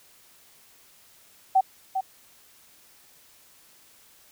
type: tone with echo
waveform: sine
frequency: 764 Hz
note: G5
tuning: 45 cents flat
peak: -15 dBFS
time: 1.55-1.61 s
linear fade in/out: 10 ms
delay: 400 ms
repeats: 1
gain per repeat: -8 dB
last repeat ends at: 2.01 s
effects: white hiss -56 dBFS RMS until 4.31 s